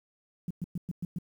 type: tone bursts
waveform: sine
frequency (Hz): 174.61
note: F3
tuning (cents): 0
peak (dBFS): -30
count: 6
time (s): 0.48-1.186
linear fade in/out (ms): 2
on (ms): 26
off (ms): 110
effects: 10-bit